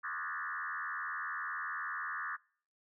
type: tone with frequency modulation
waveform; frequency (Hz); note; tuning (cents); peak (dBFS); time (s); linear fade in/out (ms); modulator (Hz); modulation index
sine; 1459; F#6; -25; -36; 0.03-2.37; 20; 82.1; 4.3
effects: noise-tail reverb RT60 0.5 s tail -24 dB re dry